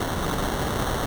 pink noise with sample-and-hold, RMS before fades -26 dBFS, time 0-1.06 s, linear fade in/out 5 ms, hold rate 2450 Hz, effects none

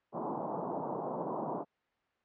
white band-pass noise, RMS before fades -37 dBFS, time 0.12-1.65 s, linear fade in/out 50 ms, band 140 to 1000 Hz, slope 48 dB/octave, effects white hiss -75 dBFS RMS until 2.24 s + low-pass 2000 Hz 12 dB/octave

